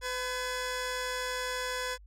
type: tone pair together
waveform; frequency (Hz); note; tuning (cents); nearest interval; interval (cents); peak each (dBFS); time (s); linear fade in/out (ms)
15% pulse; 504.8 / 1700; B4 / G#6; +38 / +40; octave + major sixth; 2102; -27 / -31; 0.01-1.98; 50
effects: added 50 Hz sine -50 dBFS peak until 2.06 s + low-pass 12000 Hz 12 dB/octave